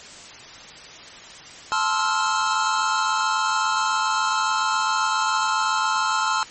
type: chord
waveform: square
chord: F major seventh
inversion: first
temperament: just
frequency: 873.1 / 1047.7 / 1309.6 / 1396.9 Hz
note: A5 / C6 / E6 / F6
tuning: -14 / +2 / -12 / 0 cents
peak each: -26 dBFS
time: 1.72-6.43 s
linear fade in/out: 0 ms
effects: white hiss -41 dBFS RMS until 6.5 s + MP3 32 kbps